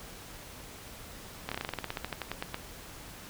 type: slowing click train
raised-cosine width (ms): 0.3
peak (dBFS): -17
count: 18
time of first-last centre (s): 1.49-2.544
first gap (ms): 26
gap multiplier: 1.1
effects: pink hiss -47 dBFS RMS until 3.29 s